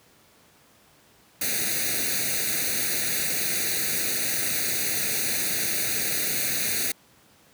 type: noise with comb filter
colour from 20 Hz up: white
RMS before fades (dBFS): -26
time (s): 1.41-6.92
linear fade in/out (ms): 5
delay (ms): 0.47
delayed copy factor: +1
effects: pink hiss -57 dBFS RMS until 7.53 s + high-pass 100 Hz 12 dB/octave